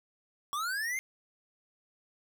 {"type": "linear sweep", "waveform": "square", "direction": "up", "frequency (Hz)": [1108.7, 2136], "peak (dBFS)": -32, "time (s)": [0.53, 0.99], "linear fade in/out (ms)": 0, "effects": []}